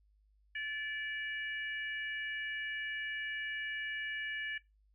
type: harmonic tone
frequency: 580 Hz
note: D5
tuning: 22 cents flat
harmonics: 3 / 4 / 5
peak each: -38 / -43 / -46 dBFS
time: 0.55-4.58 s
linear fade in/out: 5 ms
effects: noise-tail reverb RT60 0.2 s tail -19 dB re dry + added 51 Hz sine -66 dBFS peak until 4.94 s